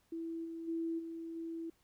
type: tone with level steps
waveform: sine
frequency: 329.9 Hz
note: E4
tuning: 1 cent sharp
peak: -38 / -41 / -34 / -41 / -39 dBFS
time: 0.12-1.7 s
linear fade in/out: 5 ms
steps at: 0.44 / 0.67 / 0.98 / 1.35 s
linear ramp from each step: 20 ms
effects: pink hiss -73 dBFS RMS until 1.83 s